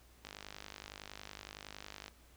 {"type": "click train", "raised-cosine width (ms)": 0.2, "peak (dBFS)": -28, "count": 94, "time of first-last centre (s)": [0.25, 2.081], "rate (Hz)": 50.8, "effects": ["added 60 Hz sine -62 dBFS peak until 2.36 s", "pink hiss -65 dBFS RMS until 2.36 s"]}